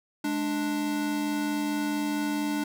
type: tone pair together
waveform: square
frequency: 210 / 294.5 Hz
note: G#3 / D4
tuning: +19 / +5 cents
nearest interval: tritone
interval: 586 cents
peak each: -34 / -28 dBFS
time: 0.24-2.64 s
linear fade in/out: 5 ms
effects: none